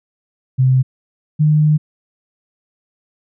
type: tone pair in turn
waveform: sine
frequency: 130 / 152.16 Hz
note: C3 / D#3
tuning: -11 / -38 cents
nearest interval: minor third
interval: 273 cents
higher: second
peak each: -9 dBFS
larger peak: neither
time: 0.58-0.83 / 1.39-1.78 s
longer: second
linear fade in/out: 20 ms
effects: none